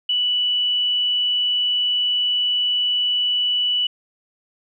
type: tone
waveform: sine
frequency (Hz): 2960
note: F#7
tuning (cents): 0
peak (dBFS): -17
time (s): 0.09-3.87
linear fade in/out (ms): 5
effects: none